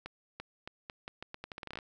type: accelerating click train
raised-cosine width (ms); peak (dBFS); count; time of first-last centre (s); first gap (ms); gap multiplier
0.3; -25; 17; 0.06-1.788; 340; 0.81
effects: none